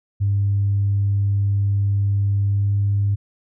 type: tone with pitch glide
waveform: sine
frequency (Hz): 100 to 100.81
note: G2 to G2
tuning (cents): +35 to +49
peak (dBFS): -15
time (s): 0.2-3.16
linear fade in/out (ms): 20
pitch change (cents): +14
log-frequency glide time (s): 2.48-2.68
effects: tanh soft clip ceiling -11 dBFS